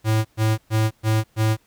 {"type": "tone bursts", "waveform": "square", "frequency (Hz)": 109.6, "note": "A2", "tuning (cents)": -6, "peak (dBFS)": -17, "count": 5, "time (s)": [0.04, 1.57], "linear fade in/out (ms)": 50, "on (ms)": 210, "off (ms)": 120, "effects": ["pink hiss -61 dBFS RMS until 1.66 s"]}